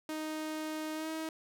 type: tone with pitch glide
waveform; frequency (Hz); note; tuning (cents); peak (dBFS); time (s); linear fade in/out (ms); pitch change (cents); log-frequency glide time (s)
sawtooth; 311.1 to 318.2; D#4 to D#4; 0 to +39; -32; 0.09-1.29; 2; +39; 0.94-1.09
effects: none